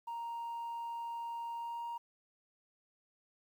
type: tone with pitch glide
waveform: sine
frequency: 933 to 938.9 Hz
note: A#5 to A#5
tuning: +1 to +12 cents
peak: -36 dBFS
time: 0.07-1.98 s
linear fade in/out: 10 ms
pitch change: +11 cents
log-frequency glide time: 1.56-1.86 s
effects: tanh soft clip ceiling -37 dBFS + 11-bit